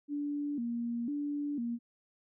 sine tone with vibrato, 261.6 Hz, C4, in tune, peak -32 dBFS, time 0.08-1.79 s, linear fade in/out 50 ms, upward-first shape square, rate 1 Hz, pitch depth 180 cents each way, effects none

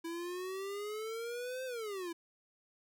square exponential two-way sweep, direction up then down, 329.6 to 523.3 to 329.6 Hz, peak -39 dBFS, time 0.04-2.13 s, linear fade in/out 10 ms, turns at 1.65 s, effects none

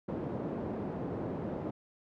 pink band-pass noise, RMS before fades -37 dBFS, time 0.08-1.71 s, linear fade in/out 10 ms, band 160 to 520 Hz, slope 12 dB/octave, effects none

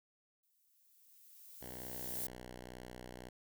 violet noise with exponential growth, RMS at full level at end -39 dBFS, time 0.43-2.27 s, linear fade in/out 5 ms, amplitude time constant 400 ms
5% pulse tone with pitch glide, 62.4 to 61.86 Hz, B1 to B1, +19 to +3 cents, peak -37 dBFS, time 1.61-3.29 s, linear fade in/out 5 ms, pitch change -16 cents, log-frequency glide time 2.04-2.44 s
effects none

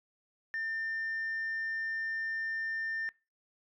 sine tone, 1800 Hz, A6, 39 cents sharp, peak -31 dBFS, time 0.54-3.09 s, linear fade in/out 0 ms, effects noise-tail reverb RT60 0.3 s tail -25 dB re dry + tanh soft clip ceiling -30 dBFS

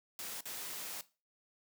white noise with dropouts, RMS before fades -43 dBFS, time 0.19-1.01 s, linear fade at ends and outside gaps 1 ms, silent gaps 0.408-0.455 s, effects noise-tail reverb RT60 0.3 s tail -17 dB re dry + high-pass 150 Hz 12 dB/octave

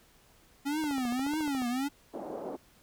square tone with vibrato, 274 Hz, C#4, 20 cents flat, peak -30 dBFS, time 0.65-1.89 s, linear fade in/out 20 ms, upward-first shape triangle, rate 1.7 Hz, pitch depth 260 cents each way
click train, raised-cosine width 1 ms, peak -29 dBFS, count 12, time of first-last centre 0.84-1.62 s, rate 14.1 Hz
white band-pass noise, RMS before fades -39 dBFS, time 2.13-2.57 s, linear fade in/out 20 ms, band 220 to 710 Hz, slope 24 dB/octave
effects pink hiss -62 dBFS RMS until 2.82 s

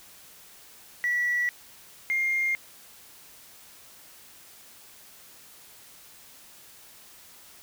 sine tone pair in turn, 1945 / 2119 Hz, B6 / C7, -27 / +21 cents, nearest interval minor second, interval 148 cents, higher second, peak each -22 dBFS, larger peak neither, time 1.04-1.49 / 2.1-2.55 s, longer neither, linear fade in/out 0 ms, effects tanh soft clip ceiling -19 dBFS + white hiss -51 dBFS RMS until 7.62 s

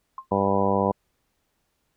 sine tone with exponential decay, 1057 Hz, C6, 17 cents sharp, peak -28 dBFS, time 0.18-0.27 s, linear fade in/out 2 ms, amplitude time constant 18 ms
harmonic tone, 98.4 Hz, G2, 7 cents sharp, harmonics 1 / 2 / 3 / 4 / 5 / 6 / 7 / 8 / 9 / 10, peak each -32 / -26 / -32 / -29 / -26 / -28 / -31 / -30 / -32 / -27 dBFS, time 0.31-0.92 s, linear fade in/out 10 ms
effects pink hiss -73 dBFS RMS until 1.96 s

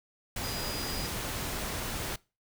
sine tone in noise, 4915 Hz, D#8, 22 cents flat, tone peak -39 dBFS, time 0.43-1.07 s, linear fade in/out 5 ms, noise pink, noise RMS -35 dBFS, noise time 0.36-2.16 s, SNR -7 dB, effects noise-tail reverb RT60 0.3 s tail -23 dB re dry

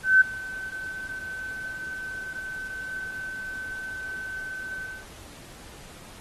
sine tone with ADSR envelope, 1529 Hz, G6, 44 cents flat, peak -11 dBFS, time 0.03-5.05 s, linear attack 180 ms, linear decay 12 ms, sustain -21 dB, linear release 180 ms, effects pink hiss -47 dBFS RMS until 6.2 s + AAC 32 kbps

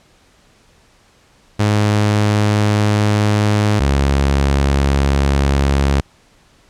sawtooth tone pair in turn, 104.7 / 69.38 Hz, G#2 / C#2, +15 / +2 cents, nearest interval perfect fifth, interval 713 cents, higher first, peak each -8 dBFS, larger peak neither, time 1.59-3.8 / 3.8-6.01 s, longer neither, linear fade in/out 10 ms, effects pink hiss -52 dBFS RMS until 6.69 s + low-pass 8000 Hz 12 dB/octave

